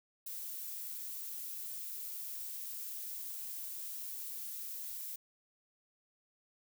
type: noise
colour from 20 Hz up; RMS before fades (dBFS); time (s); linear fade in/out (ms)
violet; -43; 0.26-5.16; 5
effects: none